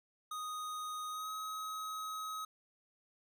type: tone with pitch glide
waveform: square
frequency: 1244.5 to 1270.6 Hz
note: D#6 to D#6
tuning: 0 to +36 cents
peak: -40 dBFS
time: 0.31-2.45 s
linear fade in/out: 5 ms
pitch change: +36 cents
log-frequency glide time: 1.09-1.3 s
effects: none